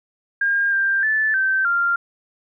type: tone with pitch steps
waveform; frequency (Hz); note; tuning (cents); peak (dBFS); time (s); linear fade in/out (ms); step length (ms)
sine; 1612 / 1585 / 1747 / 1551 / 1391; G6 / G6 / A6 / G6 / F6; +48 / +19 / -13 / -19 / -7; -16; 0.41-1.96; 5; 310
effects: none